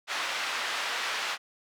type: band-pass noise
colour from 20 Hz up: pink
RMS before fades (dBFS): -32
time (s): 0.07-1.38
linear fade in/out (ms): 50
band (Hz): 1100 to 4100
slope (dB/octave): 12
effects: none